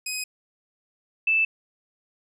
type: tone pair in turn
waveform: 15% pulse / sine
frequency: 2517 / 2638 Hz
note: D#7 / E7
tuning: +19 / +1 cents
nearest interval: minor second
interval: 82 cents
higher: second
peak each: -21 / -18 dBFS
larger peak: second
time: 0.06-0.24 / 1.27-1.45 s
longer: neither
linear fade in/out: 5 ms
effects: none